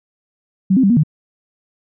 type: tone with pitch steps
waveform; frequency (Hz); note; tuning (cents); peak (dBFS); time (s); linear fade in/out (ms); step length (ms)
sine; 190.1 / 262.8 / 196.4 / 239.1 / 152.7; F#3 / C4 / G3 / A#3 / D#3; +47 / +8 / +4 / +44 / -32; -9; 0.7-1.035; 10; 67
effects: none